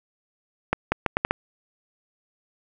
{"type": "accelerating click train", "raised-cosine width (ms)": 0.5, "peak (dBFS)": -5, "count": 6, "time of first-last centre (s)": [0.73, 1.31], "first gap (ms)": 190, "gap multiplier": 0.75, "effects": []}